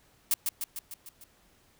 blue noise with echo, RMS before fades -25 dBFS, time 0.31-0.34 s, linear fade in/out 2 ms, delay 150 ms, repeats 6, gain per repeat -4 dB, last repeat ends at 1.24 s, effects pink hiss -64 dBFS RMS until 1.79 s

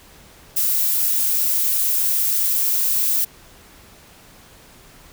violet noise, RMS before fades -19 dBFS, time 0.56-3.25 s, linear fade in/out 10 ms, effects pink hiss -47 dBFS RMS until 5.12 s

